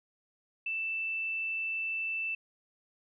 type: tone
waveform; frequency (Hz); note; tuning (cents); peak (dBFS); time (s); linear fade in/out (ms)
sine; 2654; E7; +11; -31; 0.66-2.35; 5
effects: none